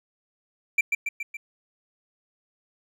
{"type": "tone with echo", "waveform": "triangle", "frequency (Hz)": 2349, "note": "D7", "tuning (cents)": 0, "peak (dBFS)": -15, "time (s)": [0.78, 0.81], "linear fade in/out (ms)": 5, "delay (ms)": 140, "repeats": 4, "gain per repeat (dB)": -4, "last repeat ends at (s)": 1.37, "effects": []}